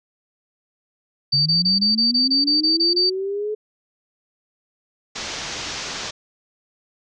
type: tone bursts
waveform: sine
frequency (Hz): 4616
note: D8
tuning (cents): -31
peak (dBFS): -15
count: 11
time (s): 1.32-3.1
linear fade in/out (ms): 10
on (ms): 140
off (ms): 24
type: linear sweep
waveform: sine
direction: up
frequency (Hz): 137.6 to 430.9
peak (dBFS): -22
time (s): 1.33-3.55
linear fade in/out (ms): 10
type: low-pass noise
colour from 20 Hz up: white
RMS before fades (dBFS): -30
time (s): 5.15-6.11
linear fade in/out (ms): 10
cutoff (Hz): 6500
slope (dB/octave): 48
effects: none